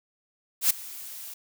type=noise with ADSR envelope; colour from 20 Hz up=blue; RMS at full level=-19 dBFS; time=0.61-1.34 s; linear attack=91 ms; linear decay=10 ms; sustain=-21 dB; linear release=6 ms; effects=none